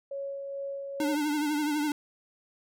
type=tone with tremolo; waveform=sine; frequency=554.4 Hz; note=C#5; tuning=in tune; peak=-32 dBFS; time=0.11-1.15 s; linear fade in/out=5 ms; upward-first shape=sine; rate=2.3 Hz; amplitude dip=30%
type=tone with vibrato; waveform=square; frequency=298.3 Hz; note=D4; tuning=27 cents sharp; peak=-27 dBFS; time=1-1.92 s; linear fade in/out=2 ms; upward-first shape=triangle; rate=12 Hz; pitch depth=67 cents each way
effects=none